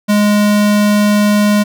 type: tone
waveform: square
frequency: 207.6 Hz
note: G#3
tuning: in tune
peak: -9 dBFS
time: 0.08-1.64 s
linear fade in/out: 20 ms
effects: none